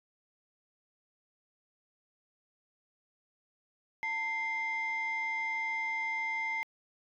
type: tone pair together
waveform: sine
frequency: 896.9 / 2093 Hz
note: A5 / C7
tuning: +33 / 0 cents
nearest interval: octave + minor third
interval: 1467 cents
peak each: -36 / -31 dBFS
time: 4.03-6.63 s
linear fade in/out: 0 ms
effects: tanh soft clip ceiling -27 dBFS